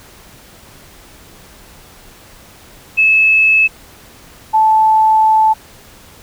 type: tone pair in turn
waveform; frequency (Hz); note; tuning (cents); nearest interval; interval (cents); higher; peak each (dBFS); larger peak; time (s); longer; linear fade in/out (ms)
sine; 2600 / 873.9; E7 / A5; -24 / -12; octave + perfect fifth; 1888; first; -7; neither; 2.97-3.68 / 4.53-5.54; second; 20
effects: pink hiss -41 dBFS RMS until 6.22 s